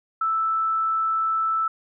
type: tone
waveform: sine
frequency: 1318.5 Hz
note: E6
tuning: in tune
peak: -20 dBFS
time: 0.21-1.68 s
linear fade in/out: 5 ms
effects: none